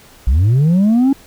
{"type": "linear sweep", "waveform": "sine", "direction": "up", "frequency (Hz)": [54.1, 280], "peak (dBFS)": -6, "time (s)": [0.27, 1.13], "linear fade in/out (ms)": 5, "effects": ["tanh soft clip ceiling -8 dBFS", "pink hiss -44 dBFS RMS until 1.26 s"]}